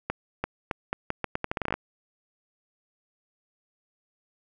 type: accelerating click train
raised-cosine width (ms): 0.5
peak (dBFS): -12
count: 16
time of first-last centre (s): 0.1-1.74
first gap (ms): 340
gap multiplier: 0.8
effects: none